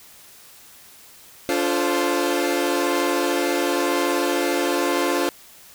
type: chord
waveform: sawtooth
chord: D minor seventh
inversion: none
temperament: equal with one note detuned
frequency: 288.3 / 349.2 / 440 / 523.3 Hz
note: D4 / F4 / A4 / C5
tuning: -32 / 0 / 0 / 0 cents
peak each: -21 / -19 / -25 / -22 dBFS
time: 1.49-5.29 s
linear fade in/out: 0 ms
effects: white hiss -47 dBFS RMS until 5.74 s